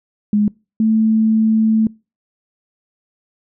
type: tone pair in turn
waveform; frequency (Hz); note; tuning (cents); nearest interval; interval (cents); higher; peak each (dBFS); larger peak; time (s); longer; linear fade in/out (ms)
sine; 208.4 / 220.2; G#3 / A3; +6 / +2; minor second; 96; second; -11; neither; 0.33-0.48 / 0.8-1.87; second; 2
effects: noise-tail reverb RT60 0.3 s tail -25 dB re dry